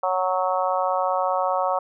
harmonic tone, 185 Hz, F#3, in tune, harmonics 3 / 4 / 5 / 6 / 7, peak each -25 / -25 / -27 / -27 / -30 dBFS, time 0.03-1.79 s, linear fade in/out 5 ms, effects none

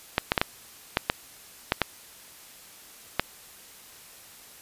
clicks, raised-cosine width 0.3 ms, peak -4 dBFS, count 9, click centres 0.181 / 0.319 / 0.378 / 0.415 / 0.971 / 1.099 / 1.721 / 1.817 / 3.196 s, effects white hiss -49 dBFS RMS until 4.61 s + resampled to 32000 Hz

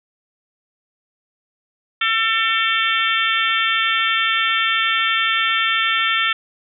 harmonic tone with a mistuned harmonic, 449 Hz, A4, 35 cents sharp, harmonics 3 / 4 / 5 / 6 / 7 / 8, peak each -21 / -22 / -23 / -24 / -24 / -25 dBFS, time 2.01-6.33 s, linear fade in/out 5 ms, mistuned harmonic 8, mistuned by -38 cents, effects none

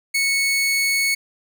sawtooth tone, 2209 Hz, C#7, 7 cents flat, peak -14 dBFS, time 0.14-1.15 s, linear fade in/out 10 ms, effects none

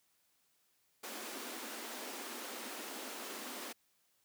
pink high-pass noise, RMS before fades -45 dBFS, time 1.03-3.73 s, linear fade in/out 10 ms, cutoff 220 Hz, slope 96 dB/octave, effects white hiss -75 dBFS RMS until 4.24 s + high-pass 60 Hz 12 dB/octave

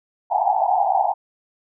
pink band-pass noise, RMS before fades -19 dBFS, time 0.3-1.14 s, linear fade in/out 20 ms, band 700 to 880 Hz, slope 96 dB/octave, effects none

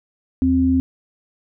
sine tone pair together, 79.22 / 262.5 Hz, D#2 / C4, +32 / +6 cents, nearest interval octave + major sixth, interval 2074 cents, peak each -21 / -14 dBFS, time 0.42-0.8 s, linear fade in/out 0 ms, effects none

